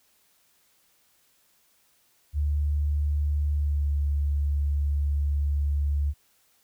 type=tone with pitch glide; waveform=sine; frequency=73.42 to 71.99 Hz; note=D2 to D2; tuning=0 to -34 cents; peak=-22 dBFS; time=2.33-6.14 s; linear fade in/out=50 ms; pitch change=-34 cents; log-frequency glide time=3.53-3.91 s; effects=white hiss -65 dBFS RMS until 6.63 s